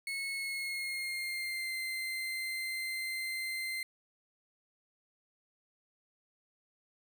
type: tone with pitch glide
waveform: 35% pulse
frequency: 2191 to 2079 Hz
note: C#7 to C7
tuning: -21 to -12 cents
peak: -33 dBFS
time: 0.07-3.83 s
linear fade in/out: 2 ms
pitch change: -91 cents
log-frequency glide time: 0.33-1.75 s
effects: none